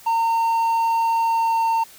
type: tone with pitch glide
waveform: triangle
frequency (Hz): 914 to 908.7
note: A#5 to A#5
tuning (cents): -34 to -44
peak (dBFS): -15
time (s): 0.06-1.84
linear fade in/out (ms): 10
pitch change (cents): -10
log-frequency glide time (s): 1.23-1.69
effects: white hiss -46 dBFS RMS until 1.98 s